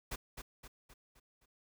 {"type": "noise with echo", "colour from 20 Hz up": "pink", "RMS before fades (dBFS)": -40, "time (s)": [0.11, 0.16], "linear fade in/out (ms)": 10, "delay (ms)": 260, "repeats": 5, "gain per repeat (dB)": -6, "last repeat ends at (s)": 1.46, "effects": []}